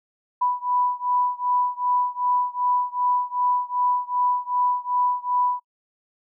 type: beating tone pair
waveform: sine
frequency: 987.8 / 990.4 Hz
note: B5 / B5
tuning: 0 / +5 cents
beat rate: 2.6 Hz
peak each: -23 / -24 dBFS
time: 0.41-5.6 s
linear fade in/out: 10 ms
effects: noise-tail reverb RT60 0.1 s tail -23 dB re dry